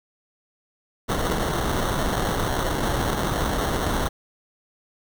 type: noise with sample-and-hold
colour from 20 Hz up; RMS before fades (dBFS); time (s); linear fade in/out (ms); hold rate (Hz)
pink; -24; 1.08-4.09; 20; 2450
effects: none